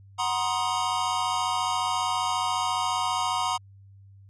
square chord, C half-diminished seventh, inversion second, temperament equal with one note detuned, 740 / 951.9 / 1046.5 / 1244.5 Hz, Gb5 / Bb5 / C6 / Eb6, 0 / +36 / 0 / 0 cents, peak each -32 / -29 / -31 / -33 dBFS, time 0.18-3.58 s, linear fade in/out 20 ms, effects added 98 Hz sine -48 dBFS peak until 4.29 s + resampled to 22050 Hz

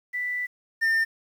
sine / triangle tone pair in turn, 1978 / 1805.3 Hz, B6 / A6, +2 / +44 cents, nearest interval major second, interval 158 cents, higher first, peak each -26 / -18 dBFS, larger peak second, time 0.13-0.47 / 0.81-1.05 s, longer first, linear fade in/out 20 ms, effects 9-bit

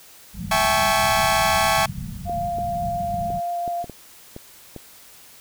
white low-pass noise, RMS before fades -32 dBFS, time 0.33-3.41 s, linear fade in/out 50 ms, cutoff 220 Hz, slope 96 dB/octave
sawtooth chord, A dominant seventh, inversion second, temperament equal with one note detuned, 659.3 / 784 / 857.4 / 1108.7 Hz, E5 / G5 / A5 / C#6, 0 / 0 / -45 / 0 cents, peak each -19 dBFS, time 0.51-1.86 s, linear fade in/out 5 ms
sine tone with vibrato, 696 Hz, F5, 6 cents flat, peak -23 dBFS, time 2.25-3.86 s, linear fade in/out 50 ms, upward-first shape triangle, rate 5.8 Hz, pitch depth 10 cents each way
clicks, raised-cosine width 2 ms, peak -21 dBFS, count 8, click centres 2.296 / 2.586 / 3.303 / 3.678 / 3.843 / 3.897 / 4.364 / 4.763 s
effects white hiss -47 dBFS RMS until 5.4 s

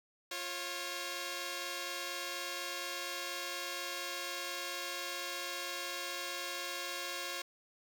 5% pulse tone pair together, 349.2 / 545.9 Hz, F4 / C#5, 0 / -27 cents, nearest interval minor sixth, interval 773 cents, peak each -31 / -28 dBFS, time 0.31-7.42 s, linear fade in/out 5 ms, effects none

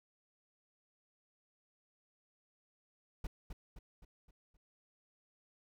brown noise with echo, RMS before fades -38 dBFS, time 3.24-3.27 s, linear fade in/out 5 ms, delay 260 ms, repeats 5, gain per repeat -6 dB, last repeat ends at 4.57 s, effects none

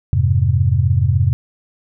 sine chord, F minor, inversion none, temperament equal, 87.31 / 103.83 / 130.81 Hz, F2 / Ab2 / C3, 0 / 0 / 0 cents, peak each -16 dBFS, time 0.13-1.33 s, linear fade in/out 0 ms, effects none

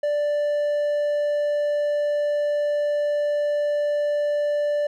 triangle tone, 587.3 Hz, D5, in tune, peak -18 dBFS, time 0.03-4.87 s, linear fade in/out 5 ms, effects none

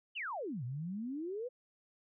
sine exponential two-way sweep, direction down then up, 3134 to 116.54 to 517 Hz, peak -37 dBFS, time 0.15-1.49 s, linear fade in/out 20 ms, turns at 0.64 s, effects none

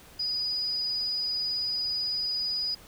sine tone, 4941 Hz, D#8, 13 cents flat, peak -27 dBFS, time 0.19-2.75 s, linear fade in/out 10 ms, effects pink hiss -52 dBFS RMS until 2.87 s

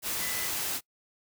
sine tone in noise, 2000 Hz, B6, 21 cents sharp, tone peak -38 dBFS, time 0.18-0.5 s, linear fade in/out 50 ms, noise white, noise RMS -32 dBFS, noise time 0.02-0.81 s, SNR -9 dB, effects noise-tail reverb RT60 0.1 s tail -24 dB re dry

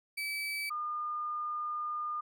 35% pulse / sine tone pair in turn, 2300 / 1213.5 Hz, D7 / D#6, -37 / -44 cents, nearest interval major seventh, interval 1107 cents, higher first, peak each -32 / -33 dBFS, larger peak first, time 0.17-0.7 / 0.7-2.21 s, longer second, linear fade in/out 10 ms, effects none

